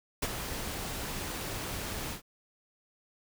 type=noise with ADSR envelope; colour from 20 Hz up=pink; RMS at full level=-29 dBFS; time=0.22-2.22 s; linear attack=9 ms; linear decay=41 ms; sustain=-8 dB; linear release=110 ms; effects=none